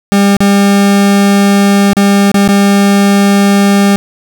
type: tone with dropouts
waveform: 40% pulse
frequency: 200 Hz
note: G3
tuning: 35 cents sharp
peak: -4 dBFS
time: 0.12-3.96 s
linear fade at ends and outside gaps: 0 ms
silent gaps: 0.367-0.405 / 1.932-1.968 / 2.316-2.343 / 2.477-2.488 s
effects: none